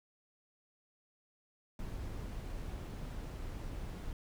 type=noise; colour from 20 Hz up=brown; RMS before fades=-42 dBFS; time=1.79-4.13 s; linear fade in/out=2 ms; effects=none